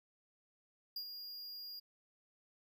square tone with ADSR envelope, 4834 Hz, D8, 49 cents sharp, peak -39 dBFS, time 0.96-1.8 s, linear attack 5 ms, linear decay 79 ms, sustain -7 dB, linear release 12 ms, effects none

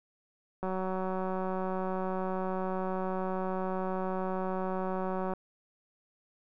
click train, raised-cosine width 1 ms, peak -21 dBFS, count 881, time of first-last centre 0.63-5.336 s, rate 187 Hz, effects none

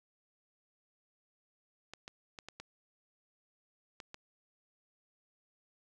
clicks, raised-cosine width 0.2 ms, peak -28 dBFS, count 7, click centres 1.936 / 2.079 / 2.388 / 2.486 / 2.6 / 4.002 / 4.144 s, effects none

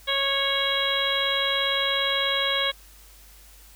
harmonic tone with a mistuned harmonic, 551 Hz, C#5, 11 cents flat, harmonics 1 / 2 / 3 / 4 / 5 / 6 / 7, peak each -30 / -31 / -30 / -30 / -35 / -26 / -29 dBFS, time 0.07-2.72 s, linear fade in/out 20 ms, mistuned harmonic 5, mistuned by +40 cents, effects added 50 Hz sine -50 dBFS peak until 3.75 s + white hiss -52 dBFS RMS until 3.75 s

